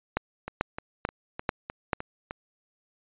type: two click trains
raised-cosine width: 0.5 ms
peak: -19 / -9 dBFS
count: 7 / 5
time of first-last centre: 0.48-2.309 / 0.17-1.932 s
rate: 3.28 / 2.27 Hz
effects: resampled to 8000 Hz